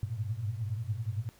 sine tone cluster, 98.5 / 103 / 109.8 / 120.1 Hz, G2 / G#2 / A2 / B2, +9 / -14 / -3 / -48 cents, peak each -38 / -39 / -36 / -37 dBFS, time 0.03-1.29 s, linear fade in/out 0 ms, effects pink hiss -61 dBFS RMS until 1.39 s

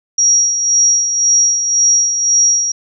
sine tone with tremolo, 5680 Hz, F8, 28 cents sharp, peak -7 dBFS, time 0.18-2.72 s, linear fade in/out 5 ms, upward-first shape sine, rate 1.9 Hz, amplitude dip 55%, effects none

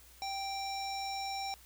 square tone with low-pass filter, 784 Hz, G5, in tune, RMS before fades -38 dBFS, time 0.22-1.54 s, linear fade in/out 0 ms, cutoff 5800 Hz, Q 3.9, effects added 60 Hz sine -60 dBFS peak until 1.65 s + white hiss -59 dBFS RMS until 1.65 s

